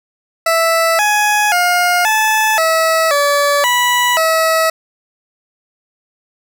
20% pulse tone with pitch steps, 659 / 838 / 711 / 869 / 648 / 574 / 980 / 646 Hz, E5 / G#5 / F5 / A5 / E5 / D5 / B5 / E5, -1 / +15 / +31 / -22 / -30 / -40 / -14 / -35 cents, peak -6 dBFS, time 0.46-4.7 s, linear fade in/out 5 ms, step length 530 ms, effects none

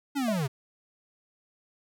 square linear sweep, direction down, 293 to 123.47 Hz, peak -27 dBFS, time 0.15-0.48 s, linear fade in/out 20 ms
sine tone with exponential decay, 654 Hz, E5, 14 cents flat, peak -22 dBFS, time 0.28-0.46 s, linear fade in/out 5 ms, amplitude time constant 37 ms
effects none

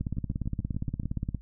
two click trains, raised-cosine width 5 ms, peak -18 / -24 dBFS, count 24 / 7, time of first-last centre 0.01-1.347 / 0.17-1.033 s, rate 17.2 / 6.95 Hz, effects noise-tail reverb RT60 0.1 s tail -19 dB re dry + added 53 Hz sine -46 dBFS peak until 1.41 s

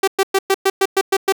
sawtooth tone bursts, 387.5 Hz, G4, 20 cents flat, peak -8 dBFS, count 9, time 0.03-1.324 s, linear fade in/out 5 ms, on 46 ms, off 110 ms, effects none

